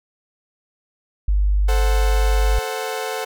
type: tone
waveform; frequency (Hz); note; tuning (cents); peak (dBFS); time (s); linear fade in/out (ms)
sine; 50; G1; +35; -14; 1.28-2.59; 5
type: chord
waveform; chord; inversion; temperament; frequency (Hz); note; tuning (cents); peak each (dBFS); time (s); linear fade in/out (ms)
sawtooth; F# diminished; first; equal; 440 / 523.3 / 740; A4 / C5 / F#5; 0 / 0 / 0; -23 / -25 / -25; 1.68-3.25; 10
effects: none